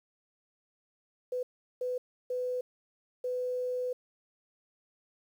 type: tone bursts at uneven times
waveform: sine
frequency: 500 Hz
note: B4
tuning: 21 cents sharp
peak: -30 dBFS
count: 4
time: 1.32-1.43 / 1.81-1.98 / 2.3-2.61 / 3.24-3.93 s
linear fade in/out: 5 ms
effects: 10-bit

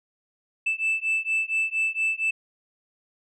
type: beating tone pair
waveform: sine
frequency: 2637 / 2641.3 Hz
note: E7 / E7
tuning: 0 / +3 cents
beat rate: 4.3 Hz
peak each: -24 dBFS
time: 0.66-2.31 s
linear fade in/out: 10 ms
effects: tanh soft clip ceiling -19 dBFS

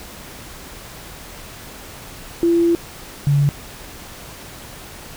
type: tone pair in turn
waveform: sine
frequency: 339.3 / 142.66 Hz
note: F4 / D3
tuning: -50 / -50 cents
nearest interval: octave + minor third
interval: 1500 cents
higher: first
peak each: -12 dBFS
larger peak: neither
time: 2.43-2.75 / 3.27-3.49 s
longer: first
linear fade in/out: 0 ms
effects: pink hiss -37 dBFS RMS until 5.16 s

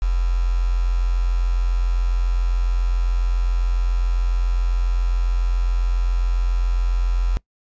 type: tone with quantisation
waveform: sine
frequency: 43.65 Hz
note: F1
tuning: in tune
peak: -16 dBFS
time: 0.02-7.37 s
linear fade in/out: 0 ms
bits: 6
effects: noise-tail reverb RT60 0.1 s tail -22 dB re dry + resampled to 16000 Hz

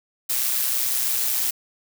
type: noise with amplitude modulation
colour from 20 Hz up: blue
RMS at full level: -21 dBFS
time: 0.29-1.51 s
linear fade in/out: 10 ms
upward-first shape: sine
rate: 126 Hz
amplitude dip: 45%
effects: none

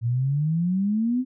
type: exponential sweep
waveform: sine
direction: up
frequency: 114 to 261.6 Hz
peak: -20 dBFS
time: 0.01-1.25 s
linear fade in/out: 50 ms
effects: none

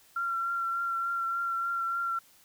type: tone with vibrato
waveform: sine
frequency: 1369 Hz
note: F6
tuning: 35 cents flat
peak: -28 dBFS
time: 0.16-2.19 s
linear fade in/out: 5 ms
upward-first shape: triangle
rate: 3.4 Hz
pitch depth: 21 cents each way
effects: white hiss -60 dBFS RMS until 2.44 s

